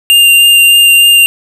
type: tone with vibrato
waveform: square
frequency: 2794 Hz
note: F7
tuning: in tune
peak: -3 dBFS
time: 0.1-1.26 s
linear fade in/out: 0 ms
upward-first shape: sine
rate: 3.3 Hz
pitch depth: 9 cents each way
effects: none